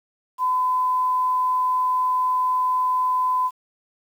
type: tone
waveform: sine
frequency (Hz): 1012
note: B5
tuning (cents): +42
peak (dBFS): -18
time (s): 0.38-3.51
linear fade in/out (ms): 50
effects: 8-bit